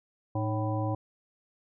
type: harmonic tone with a mistuned harmonic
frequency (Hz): 110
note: A2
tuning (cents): 0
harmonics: 1 / 3 / 5 / 7 / 9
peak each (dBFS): -29 / -34 / -36 / -37 / -39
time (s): 0.35-0.95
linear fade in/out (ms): 5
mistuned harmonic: 3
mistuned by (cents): -110
effects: none